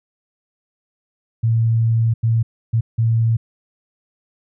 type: tone bursts at uneven times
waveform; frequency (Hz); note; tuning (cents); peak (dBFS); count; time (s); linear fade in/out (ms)
sine; 114; A#2; -38; -13; 4; 1.43-2.14 / 2.23-2.43 / 2.73-2.81 / 2.98-3.37; 10
effects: none